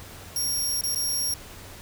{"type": "tone with dropouts", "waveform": "20% pulse", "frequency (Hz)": 5588, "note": "F8", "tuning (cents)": 0, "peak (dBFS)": -19, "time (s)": [0.36, 1.34], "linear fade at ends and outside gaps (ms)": 2, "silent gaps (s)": [[0.811, 0.836], [0.948, 0.958]], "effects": ["added 92 Hz sine -49 dBFS peak until 1.81 s", "pink hiss -44 dBFS RMS until 1.81 s"]}